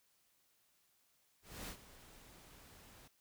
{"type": "noise with ADSR envelope", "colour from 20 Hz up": "pink", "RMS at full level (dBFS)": -45, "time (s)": [1.42, 3.08], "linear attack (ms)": 260, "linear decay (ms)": 85, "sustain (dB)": -15, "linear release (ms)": 7, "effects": ["white hiss -75 dBFS RMS until 3.2 s"]}